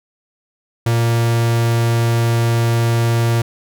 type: tone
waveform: 45% pulse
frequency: 116.54 Hz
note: A#2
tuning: in tune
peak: -13 dBFS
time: 0.86-3.42 s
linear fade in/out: 5 ms
effects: none